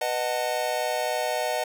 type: chord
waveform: square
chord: B dominant seventh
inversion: none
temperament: just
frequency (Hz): 493.9 / 617.4 / 740.8 / 889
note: B4 / D#5 / F#5 / A5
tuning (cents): 0 / -14 / +2 / +18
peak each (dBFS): -33 / -29 / -31 / -34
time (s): 0.01-1.64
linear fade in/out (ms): 5
effects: none